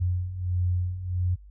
sine beating tone pair, 89 / 90.5 Hz, F2 / F#2, +33 / -38 cents, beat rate 1.5 Hz, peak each -30 / -25 dBFS, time 0-1.36 s, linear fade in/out 20 ms, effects added 50 Hz sine -45 dBFS peak until 1.5 s

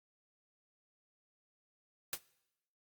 white noise with exponential decay, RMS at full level -32 dBFS, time 2.13-2.21 s, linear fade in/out 2 ms, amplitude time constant 16 ms, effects noise-tail reverb RT60 0.9 s tail -22 dB re dry + Opus 48 kbps

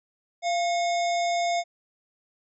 harmonic tone with a mistuned harmonic, 724 Hz, F#5, 38 cents flat, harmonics 1 / 3 / 5 / 7 / 9 / 10, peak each -23 / -33 / -37 / -40 / -42 / -43 dBFS, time 0.42-1.64 s, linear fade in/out 50 ms, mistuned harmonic 1, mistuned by -83 cents, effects none

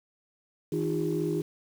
sine tone cluster, 160.3 / 308.1 / 352.3 / 406.4 Hz, E3 / D#4 / F4 / G#4, -48 / -17 / +15 / -38 cents, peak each -31 dBFS, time 0.72-1.42 s, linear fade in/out 5 ms, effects tanh soft clip ceiling -18 dBFS + 8-bit

